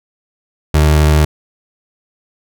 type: tone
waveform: 30% pulse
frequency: 76 Hz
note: D#2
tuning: 40 cents flat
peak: -5 dBFS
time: 0.74-1.25 s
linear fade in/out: 5 ms
effects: none